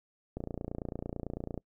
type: click train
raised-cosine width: 2 ms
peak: -23 dBFS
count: 36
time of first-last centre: 0.37-1.577 s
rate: 29 Hz
effects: noise-tail reverb RT60 0.1 s tail -26 dB re dry